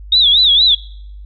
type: tone with vibrato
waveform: sine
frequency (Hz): 3634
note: A#7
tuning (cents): -45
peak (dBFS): -7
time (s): 0.12-0.75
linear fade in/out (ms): 5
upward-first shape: sine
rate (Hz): 4.3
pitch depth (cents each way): 170
effects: noise-tail reverb RT60 0.7 s tail -22 dB re dry + added 50 Hz sine -30 dBFS peak until 1.25 s